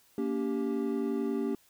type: chord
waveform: triangle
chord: G diminished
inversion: first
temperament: equal with one note detuned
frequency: 233.1 / 284.2 / 392 Hz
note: Bb3 / Db4 / G4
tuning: 0 / +43 / 0 cents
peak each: -31 dBFS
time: 0.18-1.55 s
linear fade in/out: 2 ms
effects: white hiss -64 dBFS RMS until 1.69 s